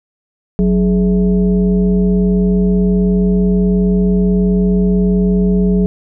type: tone with frequency modulation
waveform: sine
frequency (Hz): 184.7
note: F#3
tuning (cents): -3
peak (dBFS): -9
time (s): 0.59-5.86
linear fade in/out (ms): 0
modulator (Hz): 234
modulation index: 0.79
effects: none